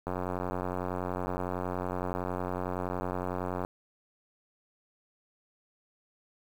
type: click train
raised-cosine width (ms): 1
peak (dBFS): -19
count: 326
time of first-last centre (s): 0.07-3.649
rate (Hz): 90.8
effects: 8-bit